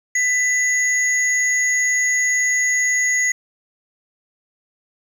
sine tone pair together, 1995 / 6681 Hz, B6 / G#8, +17 / +9 cents, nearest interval octave + major sixth, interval 2092 cents, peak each -16 / -20 dBFS, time 0.15-3.32 s, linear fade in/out 5 ms, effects tanh soft clip ceiling -9 dBFS + 7-bit

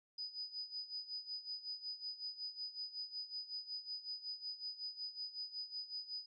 sine tone with tremolo, 4978 Hz, D#8, in tune, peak -40 dBFS, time 0.18-6.26 s, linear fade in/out 5 ms, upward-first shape sine, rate 5.4 Hz, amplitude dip 80%, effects none

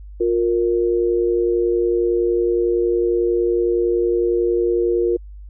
sine tone pair together, 354.9 / 465.8 Hz, F4 / A#4, +28 / -1 cents, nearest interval perfect fourth, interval 471 cents, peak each -17 / -19 dBFS, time 0.2-5.17 s, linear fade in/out 10 ms, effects added 50 Hz sine -34 dBFS peak until 5.49 s

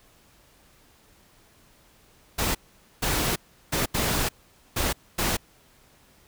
pink noise bursts at uneven times, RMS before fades -25 dBFS, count 6, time 2.38-2.55 / 3.02-3.36 / 3.72-3.86 / 3.94-4.29 / 4.76-4.93 / 5.18-5.37 s, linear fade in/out 10 ms, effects pink hiss -58 dBFS RMS until 6.27 s

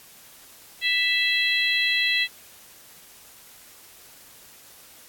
harmonic tone with a mistuned harmonic, 660 Hz, E5, 2 cents sharp, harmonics 3 / 4 / 5 / 6, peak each -24 / -25 / -26 / -27 dBFS, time 0.81-2.28 s, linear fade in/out 50 ms, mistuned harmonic 6, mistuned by +24 cents, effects white hiss -49 dBFS RMS until 5.08 s + AAC 64 kbps

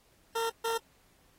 20% pulse tone bursts at uneven times, 456.7 Hz, A#4, 36 cents flat, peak -24 dBFS, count 2, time 0.35-0.5 / 0.64-0.78 s, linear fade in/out 10 ms, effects pink hiss -66 dBFS RMS until 1.38 s + AAC 48 kbps

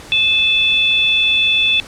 sine tone pair together, 2611 / 3474 Hz, E7 / A7, -17 / -23 cents, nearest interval perfect fourth, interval 494 cents, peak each -14 dBFS, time 0.12-1.8 s, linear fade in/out 0 ms, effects pink hiss -36 dBFS RMS until 1.87 s + low-pass 9000 Hz 12 dB/octave

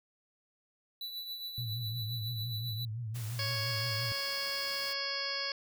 square tone with tremolo, 3962 Hz, B7, 5 cents sharp, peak -37 dBFS, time 1.01-2.85 s, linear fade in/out 2 ms, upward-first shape triangle, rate 7.3 Hz, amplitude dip 55%
sine tone with vibrato, 114.1 Hz, A#2, 37 cents flat, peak -35 dBFS, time 1.58-4.12 s, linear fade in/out 0 ms, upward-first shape triangle, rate 5.8 Hz, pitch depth 140 cents each way
white noise, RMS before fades -47 dBFS, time 3.14-4.94 s, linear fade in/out 20 ms
harmonic tone, 554.4 Hz, C#5, in tune, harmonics 1 / 2 / 3 / 4 / 5 / 6 / 8 / 9 / 10, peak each -44 / -44 / -42 / -42 / -47 / -45 / -39 / -38 / -47 dBFS, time 3.39-5.52 s, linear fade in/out 2 ms
effects none

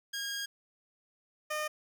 15% pulse tone pair in turn, 1627 / 609.4 Hz, G#6 / D#5, -36 / -36 cents, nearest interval octave + perfect fourth, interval 1700 cents, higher first, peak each -28 / -26 dBFS, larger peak second, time 0.13-0.46 / 1.5-1.68 s, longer first, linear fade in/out 10 ms, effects none

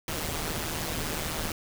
pink noise with amplitude modulation, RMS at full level -29 dBFS, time 0.08-1.52 s, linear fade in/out 2 ms, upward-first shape sine, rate 156 Hz, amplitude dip 70%, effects none

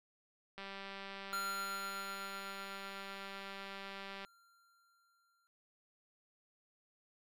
click train, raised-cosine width 0.3 ms, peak -31 dBFS, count 720, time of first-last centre 0.58-4.248 s, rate 196 Hz
square tone with exponential decay, 1380 Hz, F6, 21 cents flat, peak -37 dBFS, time 1.33-5.47 s, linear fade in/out 0 ms, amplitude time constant 900 ms
effects none

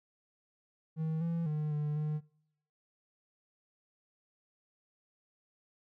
triangle tone with pitch steps, 159 / 167.6 / 151.9 / 149.2 / 152 Hz, D#3 / E3 / D#3 / D3 / D#3, +38 / +29 / -41 / +28 / -40 cents, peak -29 dBFS, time 0.96-2.21 s, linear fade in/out 50 ms, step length 250 ms, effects noise-tail reverb RT60 0.7 s tail -23 dB re dry

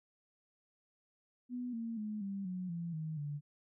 sine tone with pitch steps, 246.9 / 229 / 212.5 / 197.1 / 182.84 / 169.61 / 157.34 / 145.96 Hz, B3 / A#3 / G#3 / G3 / F#3 / E3 / D#3 / D3, 0 / -31 / +40 / +10 / -20 / +50 / +20 / -10 cents, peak -37 dBFS, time 1.49-3.41 s, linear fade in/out 50 ms, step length 240 ms, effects none

